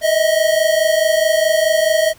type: tone pair together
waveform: square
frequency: 622.3 / 647 Hz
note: D#5 / E5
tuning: 0 / -32 cents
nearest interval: minor second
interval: 68 cents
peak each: -16 dBFS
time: 0.01-2.14 s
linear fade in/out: 50 ms
effects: pink hiss -47 dBFS RMS until 2.18 s